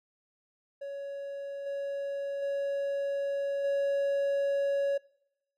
triangle tone with level steps, 559 Hz, C#5, 14 cents sharp, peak -34 / -30 / -27 / -24 dBFS, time 0.81-4.98 s, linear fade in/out 10 ms, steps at 1.66 / 2.42 / 3.64 s, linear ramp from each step 5 ms, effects noise-tail reverb RT60 0.8 s tail -23 dB re dry

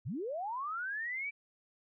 sine linear sweep, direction up, 85.9 to 2335 Hz, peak -35 dBFS, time 0.05-1.31 s, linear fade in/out 20 ms, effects none

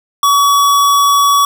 square tone, 1133 Hz, C#6, 37 cents sharp, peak -8 dBFS, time 0.23-1.45 s, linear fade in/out 2 ms, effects none

